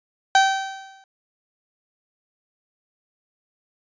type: tone with exponential decay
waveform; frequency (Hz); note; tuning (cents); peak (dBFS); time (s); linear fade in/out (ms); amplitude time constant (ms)
30% pulse; 774; G5; -22; -8; 0.35-1.04; 2; 150
effects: resampled to 16000 Hz